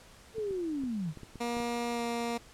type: linear sweep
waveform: sine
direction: down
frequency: 455.6 to 142.2 Hz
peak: -31 dBFS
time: 0.34-1.14 s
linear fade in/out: 50 ms
type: clicks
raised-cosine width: 3 ms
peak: -32 dBFS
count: 8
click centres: 0.383 / 0.509 / 0.837 / 1.173 / 1.233 / 1.357 / 1.569 / 1.602 s
type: tone with pitch glide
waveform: 15% pulse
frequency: 237.5 to 235.2 Hz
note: A#3 to A#3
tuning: +33 to +16 cents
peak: -25 dBFS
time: 1.4-2.38 s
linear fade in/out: 10 ms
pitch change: -17 cents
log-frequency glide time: 1.91-2.02 s
effects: pink hiss -55 dBFS RMS until 2.53 s + low-pass 10000 Hz 12 dB/octave